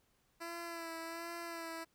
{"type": "tone with vibrato", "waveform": "10% pulse", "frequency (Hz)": 334.3, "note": "E4", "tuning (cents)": 24, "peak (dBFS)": -34, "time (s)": [0.4, 1.85], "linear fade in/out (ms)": 20, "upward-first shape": "sine", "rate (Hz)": 1.3, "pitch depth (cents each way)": 32, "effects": ["pink hiss -75 dBFS RMS until 1.94 s"]}